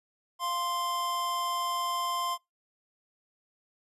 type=tone pair together; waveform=square; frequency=696 / 1046.5 Hz; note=F5 / C6; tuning=-6 / 0 cents; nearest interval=perfect fifth; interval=706 cents; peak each=-39 / -30 dBFS; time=0.39-2.38 s; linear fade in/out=50 ms; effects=noise-tail reverb RT60 0.2 s tail -25 dB re dry + resampled to 32000 Hz